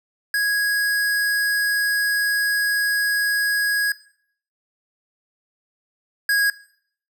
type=tone pair in turn; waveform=square; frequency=1657 / 1647.8 Hz; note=G#6 / G#6; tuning=-4 / -14 cents; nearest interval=unison; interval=10 cents; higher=first; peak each=-19 / -17 dBFS; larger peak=second; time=0.34-3.92 / 6.29-6.5 s; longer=first; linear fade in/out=2 ms; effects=noise-tail reverb RT60 0.6 s tail -18 dB re dry